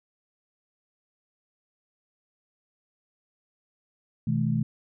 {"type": "tone cluster", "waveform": "sine", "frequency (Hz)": [125.2, 159.7, 215.1], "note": ["B2", "D#3", "A3"], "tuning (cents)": [24, 45, -39], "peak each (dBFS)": -27, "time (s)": [4.27, 4.63], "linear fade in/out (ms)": 5, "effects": []}